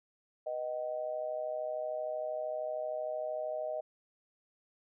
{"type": "tone with amplitude modulation", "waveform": "sine", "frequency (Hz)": 622.3, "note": "D#5", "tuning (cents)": 0, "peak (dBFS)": -30, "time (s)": [0.46, 3.81], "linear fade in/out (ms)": 10, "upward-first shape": "sine", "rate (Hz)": 133, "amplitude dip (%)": 80, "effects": []}